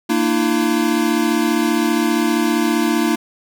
square tone cluster, 230.9 / 301.5 / 336.6 Hz, A#3 / D4 / E4, -16 / +46 / +36 cents, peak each -20 dBFS, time 0.09-3.16 s, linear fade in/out 10 ms, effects none

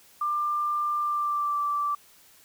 sine tone with pitch glide, 1191 to 1166.5 Hz, D6 to D6, +24 to -12 cents, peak -24 dBFS, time 0.21-1.95 s, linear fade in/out 5 ms, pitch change -36 cents, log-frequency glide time 0.99-1.6 s, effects white hiss -56 dBFS RMS until 2.44 s

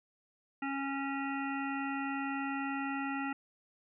harmonic tone, 275.1 Hz, C#4, 13 cents flat, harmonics 1 / 3 / 5 / 7 / 9 / 10, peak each -36 / -40 / -41 / -43 / -47 / -48 dBFS, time 0.62-3.33 s, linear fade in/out 5 ms, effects none

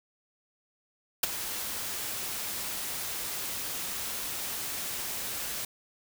white noise with ADSR envelope, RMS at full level -21 dBFS, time 1.23-5.65 s, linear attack 7 ms, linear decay 13 ms, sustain -14 dB, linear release 3 ms, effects none

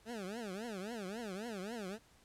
20% pulse tone with vibrato, 210 Hz, G#3, 19 cents sharp, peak -36 dBFS, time 0.05-1.99 s, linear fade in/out 50 ms, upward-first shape triangle, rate 3.7 Hz, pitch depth 290 cents each way, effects pink hiss -66 dBFS RMS until 2.24 s + low-pass 11000 Hz 12 dB/octave

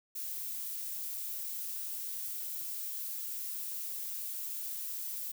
violet noise, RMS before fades -39 dBFS, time 0.15-5.32 s, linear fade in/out 10 ms, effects none

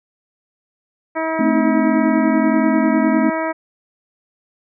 harmonic tone, 321.2 Hz, E4, 45 cents flat, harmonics 1 / 2 / 3 / 4 / 5 / 6 / 7, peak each -24 / -22 / -25 / -29 / -31 / -31 / -32 dBFS, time 1.15-3.53 s, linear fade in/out 20 ms
sine chord, A diminished, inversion none, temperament equal, 220 / 261.6 / 311.1 Hz, A3 / C4 / Eb4, 0 / 0 / 0 cents, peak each -18 dBFS, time 1.39-3.3 s, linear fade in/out 5 ms
effects none

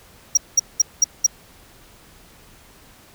triangle tone bursts, 5690 Hz, F8, 31 cents sharp, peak -9 dBFS, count 5, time 0.35-1.265 s, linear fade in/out 5 ms, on 23 ms, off 200 ms, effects pink hiss -49 dBFS RMS until 3.14 s

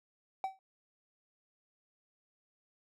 triangle tone with exponential decay, 767 Hz, G5, 38 cents flat, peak -27 dBFS, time 0.44-0.59 s, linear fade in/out 1 ms, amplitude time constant 31 ms, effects none

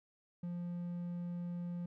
triangle tone, 174.61 Hz, F3, in tune, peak -36 dBFS, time 0.43-1.86 s, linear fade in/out 5 ms, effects none

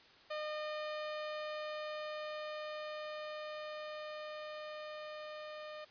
sawtooth tone with level ramp, 609 Hz, D#5, 37 cents flat, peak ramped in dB -34 to -41 dBFS, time 0.3-5.85 s, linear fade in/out 10 ms, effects white hiss -61 dBFS RMS until 5.9 s + resampled to 11025 Hz

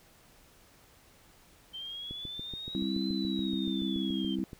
sine linear two-way sweep, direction up then down, 3115 to 4062 to 3115 Hz, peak -38 dBFS, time 1.73-4.36 s, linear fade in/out 20 ms, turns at 3.09 s
click train, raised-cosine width 3 ms, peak -29 dBFS, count 18, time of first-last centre 2.11-4.532 s, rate 7.02 Hz
harmonic tone, 65.41 Hz, C2, in tune, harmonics 3 / 4 / 5, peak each -33 / -34 / -35 dBFS, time 2.75-4.44 s, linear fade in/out 0 ms
effects pink hiss -60 dBFS RMS until 4.59 s

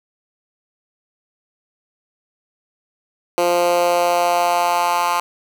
10% pulse tone with high-pass filter sweep, 174.61 Hz, F3, in tune, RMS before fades -17 dBFS, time 3.38-5.2 s, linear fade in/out 0 ms, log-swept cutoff 430 to 1000 Hz, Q 2.6, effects none

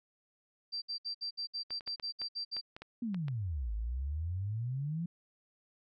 sine tone bursts, 4699 Hz, D8, in tune, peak -35 dBFS, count 12, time 0.72-2.613 s, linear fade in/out 20 ms, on 100 ms, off 63 ms
clicks, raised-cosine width 0.3 ms, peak -30 dBFS, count 10, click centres 1.706 / 1.808 / 1.876 / 1.998 / 2.217 / 2.567 / 2.765 / 2.82 / 3.145 / 3.283 s
sine exponential two-way sweep, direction down then up, 246.8 to 51.5 to 175.2 Hz, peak -33 dBFS, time 3.02-5.06 s, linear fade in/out 5 ms, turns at 3.73 s
effects none

